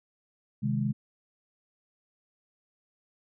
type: chord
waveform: sine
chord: Ab major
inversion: first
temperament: equal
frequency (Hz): 130.81 / 155.56 / 207.7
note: C3 / Eb3 / Ab3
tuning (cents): 0 / 0 / 0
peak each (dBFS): -29 / -33 / -29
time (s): 0.62-0.93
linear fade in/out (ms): 20
effects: none